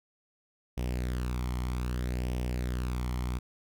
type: tone with flanger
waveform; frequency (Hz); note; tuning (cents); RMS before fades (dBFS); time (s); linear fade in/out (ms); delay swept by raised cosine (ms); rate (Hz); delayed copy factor
sawtooth; 61.74; B1; 0; -32; 0.77-3.39; 10; 0.35 to 0.94; 0.63; +0.55
effects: none